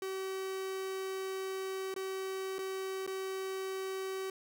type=tone with dropouts; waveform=45% pulse; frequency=381.9 Hz; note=G4; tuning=45 cents flat; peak=-36 dBFS; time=0.02-4.3 s; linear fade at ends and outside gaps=2 ms; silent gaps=1.941-1.962 / 2.584-2.589 / 3.065-3.075 s; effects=none